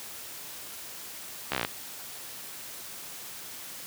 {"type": "slowing click train", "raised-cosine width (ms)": 0.3, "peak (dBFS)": -11, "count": 9, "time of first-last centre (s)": [1.52, 1.649], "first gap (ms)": 14, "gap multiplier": 1.04, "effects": ["white hiss -42 dBFS RMS until 3.86 s", "high-pass 80 Hz 12 dB/octave"]}